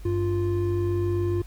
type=tone pair together; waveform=triangle; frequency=96.81 / 349.2 Hz; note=G2 / F4; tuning=-21 / 0 cents; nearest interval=octave + minor seventh; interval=2221 cents; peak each=-23 dBFS; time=0.05-1.42 s; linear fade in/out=5 ms; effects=added 50 Hz sine -38 dBFS peak until 1.46 s + pink hiss -54 dBFS RMS until 1.46 s